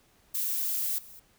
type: noise with level steps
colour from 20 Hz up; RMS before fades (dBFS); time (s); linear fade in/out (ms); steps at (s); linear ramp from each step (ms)
violet; -30 / -49; 0.34-1.2; 10; 0.98; 5
effects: pink hiss -64 dBFS RMS until 1.38 s